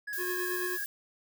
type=tone with vibrato; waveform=triangle; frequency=1661.2 Hz; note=G#6; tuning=in tune; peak=-33 dBFS; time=0.07-0.85 s; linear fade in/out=10 ms; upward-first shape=square; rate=9.1 Hz; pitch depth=20 cents each way
type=noise; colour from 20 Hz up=violet; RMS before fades=-38 dBFS; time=0.13-0.86 s; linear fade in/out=0 ms
type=tone with tremolo; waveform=square; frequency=361 Hz; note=F#4; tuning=43 cents flat; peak=-33 dBFS; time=0.17-0.78 s; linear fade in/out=50 ms; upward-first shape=sine; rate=9 Hz; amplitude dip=35%
effects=none